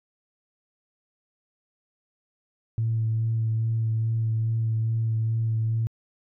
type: tone with vibrato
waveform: sine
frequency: 112.4 Hz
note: A2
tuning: 37 cents sharp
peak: -21 dBFS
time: 2.78-5.87 s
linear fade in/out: 0 ms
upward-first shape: sine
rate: 2.4 Hz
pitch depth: 17 cents each way
effects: tanh soft clip ceiling -17 dBFS